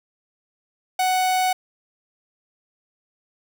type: tone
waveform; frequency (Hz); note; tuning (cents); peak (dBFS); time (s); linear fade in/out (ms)
45% pulse; 743; F#5; +7; -18; 0.99-1.53; 5
effects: none